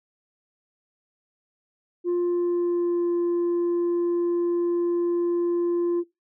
sine tone with pitch glide, 351.2 to 346.4 Hz, F4 to F4, +10 to -14 cents, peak -18 dBFS, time 2.04-6.04 s, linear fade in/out 50 ms, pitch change -24 cents, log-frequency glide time 2.17-3.12 s, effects noise-tail reverb RT60 0.2 s tail -20 dB re dry + tanh soft clip ceiling -20 dBFS

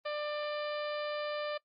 harmonic tone with a mistuned harmonic, 595 Hz, D5, 22 cents sharp, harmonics 1 / 2 / 3 / 4 / 5 / 6 / 7 / 8, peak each -35 / -41 / -45 / -47 / -49 / -51 / -52 / -53 dBFS, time 0.05-1.58 s, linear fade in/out 10 ms, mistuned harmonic 7, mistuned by -27 cents, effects noise-tail reverb RT60 0.1 s tail -23 dB re dry + Opus 32 kbps

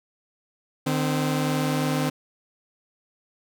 sawtooth tone pair together, 151.5 / 259.7 Hz, D#3 / C4, -46 / -13 cents, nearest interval major sixth, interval 933 cents, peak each -21 dBFS, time 0.86-2.1 s, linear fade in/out 10 ms, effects none

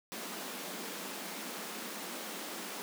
pink high-pass noise, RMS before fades -42 dBFS, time 0.12-2.82 s, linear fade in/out 0 ms, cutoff 180 Hz, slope 96 dB/octave, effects none

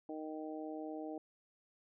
harmonic tone, 155.56 Hz, D#3, in tune, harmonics 2 / 3 / 4 / 5, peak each -43 / -48 / -48 / -50 dBFS, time 0.09-1.18 s, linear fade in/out 2 ms, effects none

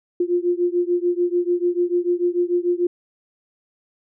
sine beating tone pair, 349.2 / 356 Hz, F4 / F4, 0 / +33 cents, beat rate 6.8 Hz, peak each -20 / -21 dBFS, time 0.2-2.87 s, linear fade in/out 5 ms, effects none

